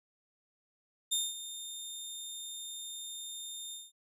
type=tone with ADSR envelope; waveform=20% pulse; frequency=3636 Hz; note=A#7; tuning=44 cents flat; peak=-22 dBFS; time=1.11-3.92 s; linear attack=15 ms; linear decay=210 ms; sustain=-13 dB; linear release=190 ms; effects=none